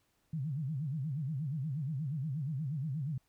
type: tone with vibrato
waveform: sine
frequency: 144.4 Hz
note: D3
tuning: 29 cents flat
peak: -33 dBFS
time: 0.33-3.18 s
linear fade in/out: 5 ms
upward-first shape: sine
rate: 8.4 Hz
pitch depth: 220 cents each way
effects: pink hiss -75 dBFS RMS until 3.28 s